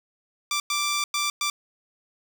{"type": "tone bursts at uneven times", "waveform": "10% pulse", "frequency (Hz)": 1174.7, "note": "D6", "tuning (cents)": 0, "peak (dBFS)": -15, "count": 4, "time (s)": [[0.51, 0.6], [0.7, 1.04], [1.14, 1.3], [1.41, 1.5]], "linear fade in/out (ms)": 2, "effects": []}